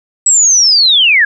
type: linear sweep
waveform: sine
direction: down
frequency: 7890 to 1613 Hz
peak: -5 dBFS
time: 0.26-1.25 s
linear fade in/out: 5 ms
effects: none